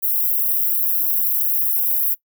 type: high-pass noise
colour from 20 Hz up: white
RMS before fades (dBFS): -19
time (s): 0.02-2.15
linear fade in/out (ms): 20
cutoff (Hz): 12000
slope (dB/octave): 48
effects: noise-tail reverb RT60 0.1 s tail -20 dB re dry